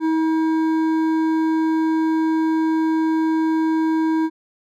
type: tone with hard clipping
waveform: sine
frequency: 319.7 Hz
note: D#4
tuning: 47 cents sharp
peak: -18 dBFS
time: 0-4.3 s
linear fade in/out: 50 ms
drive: 9 dB
effects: none